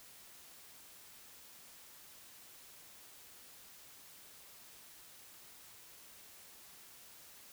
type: silence
effects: white hiss -57 dBFS RMS until 7.52 s